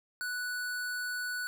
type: tone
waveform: square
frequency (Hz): 1480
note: F#6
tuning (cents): 0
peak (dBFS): -34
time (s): 0.21-1.47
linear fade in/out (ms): 0
effects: none